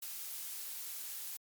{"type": "noise", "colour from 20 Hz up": "blue", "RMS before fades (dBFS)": -43, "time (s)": [0.02, 1.37], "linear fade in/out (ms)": 5, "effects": ["MP3 96 kbps"]}